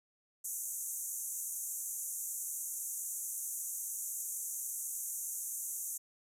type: band-pass noise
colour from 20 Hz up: pink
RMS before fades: -40 dBFS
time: 0.44-5.98 s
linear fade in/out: 10 ms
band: 6200 to 14000 Hz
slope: 96 dB/octave
effects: none